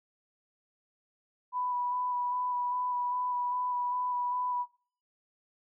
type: tone with vibrato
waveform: sine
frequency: 987.8 Hz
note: B5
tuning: in tune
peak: -29 dBFS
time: 1.52-4.66 s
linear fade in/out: 50 ms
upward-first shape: square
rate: 2.5 Hz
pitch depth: 12 cents each way
effects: noise-tail reverb RT60 0.5 s tail -22 dB re dry